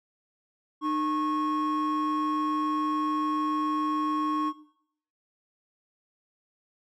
triangle tone pair together, 304.5 / 1094 Hz, D#4 / C#6, -37 / -23 cents, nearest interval octave + minor seventh, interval 2214 cents, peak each -25 / -26 dBFS, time 0.81-4.53 s, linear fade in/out 50 ms, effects noise-tail reverb RT60 0.7 s tail -17 dB re dry + tanh soft clip ceiling -19 dBFS

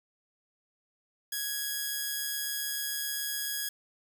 5% pulse tone with amplitude modulation, 1661.2 Hz, G#6, in tune, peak -19 dBFS, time 1.32-3.69 s, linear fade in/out 5 ms, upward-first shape sine, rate 147 Hz, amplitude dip 30%, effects none

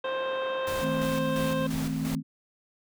harmonic tone, 526 Hz, C5, 9 cents sharp, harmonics 1 / 2 / 3 / 5 / 6 / 7, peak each -29 / -35 / -39 / -43 / -45 / -46 dBFS, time 0.04-1.67 s, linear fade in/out 5 ms
pink band-pass noise, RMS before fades -43 dBFS, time 0.04-1.06 s, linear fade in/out 5 ms, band 390 to 1600 Hz, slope 12 dB/octave
pink noise with tremolo, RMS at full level -37 dBFS, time 0.67-2.15 s, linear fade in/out 0 ms, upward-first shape square, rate 2.9 Hz, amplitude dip 55%
sine chord, A minor, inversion second, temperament equal with one note detuned, 160.77 / 220 / 261.6 Hz, E3 / A3 / C4, -43 / 0 / 0 cents, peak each -31 / -33 / -31 dBFS, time 0.8-2.23 s, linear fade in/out 50 ms
effects none

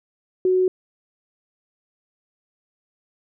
sine tone, 370 Hz, F#4, in tune, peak -15 dBFS, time 0.45-0.68 s, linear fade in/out 2 ms, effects none

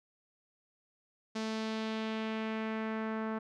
sawtooth tone with low-pass filter sweep, 220.1 Hz, A3, 1 cent sharp, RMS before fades -36 dBFS, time 1.35-3.39 s, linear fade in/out 10 ms, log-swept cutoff 5500 to 1400 Hz, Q 1.5, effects none

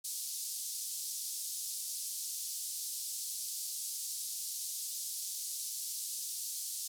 white band-pass noise, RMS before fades -40 dBFS, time 0.04-6.88 s, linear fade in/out 10 ms, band 4500 to 12000 Hz, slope 24 dB/octave, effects none

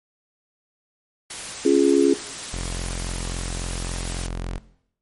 white noise, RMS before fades -33 dBFS, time 1.3-4.27 s, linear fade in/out 5 ms
sine chord, Db major, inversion none, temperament just, 277.2 / 346.5 / 415.8 Hz, Db4 / F4 / Ab4, 0 / -14 / +2 cents, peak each -18 dBFS, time 1.65-2.14 s, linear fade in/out 5 ms
sawtooth tone, 43.65 Hz, F1, in tune, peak -23 dBFS, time 2.53-4.58 s, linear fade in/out 0 ms
effects noise-tail reverb RT60 0.7 s tail -17 dB re dry + MP3 48 kbps

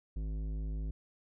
triangle tone with tanh clipping, 52.6 Hz, G#1, 23 cents sharp, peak -36 dBFS, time 0.16-0.91 s, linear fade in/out 5 ms, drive 17 dB, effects none

